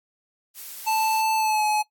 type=noise; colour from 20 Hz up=blue; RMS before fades=-37 dBFS; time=0.54-1.24 s; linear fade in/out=50 ms
type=tone with pitch glide; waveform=square; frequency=880 to 849.5 Hz; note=A5 to G#5; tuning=0 to +39 cents; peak=-21 dBFS; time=0.86-1.83 s; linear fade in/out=20 ms; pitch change=-61 cents; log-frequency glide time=1.36-1.64 s
effects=noise-tail reverb RT60 0.1 s tail -18 dB re dry + AAC 64 kbps